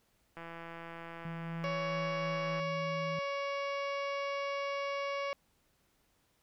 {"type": "click train", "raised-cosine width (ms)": 0.5, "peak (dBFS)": -31, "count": 373, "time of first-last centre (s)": [0.37, 2.598], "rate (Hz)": 167}
{"type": "tone with pitch glide", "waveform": "sine", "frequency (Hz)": [164.81, 162.17], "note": ["E3", "E3"], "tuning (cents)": [0, -28], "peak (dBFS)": -38, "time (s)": [1.25, 3.19], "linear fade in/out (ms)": 2, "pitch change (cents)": -28, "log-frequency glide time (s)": [1.7, 2.63]}
{"type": "harmonic tone", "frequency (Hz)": 560, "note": "C#5", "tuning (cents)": 18, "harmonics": [1, 2, 3, 4, 5, 6, 7, 8, 9, 10], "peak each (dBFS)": [-36, -39, -50, -42, -48, -56, -58, -58, -56, -57], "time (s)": [1.64, 5.33], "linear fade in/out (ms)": 0}
{"effects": ["pink hiss -73 dBFS RMS until 6.42 s"]}